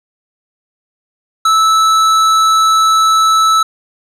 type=tone with hard clipping; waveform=sine; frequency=1310 Hz; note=E6; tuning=11 cents flat; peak=-9 dBFS; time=1.45-3.63 s; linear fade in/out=5 ms; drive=12 dB; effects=none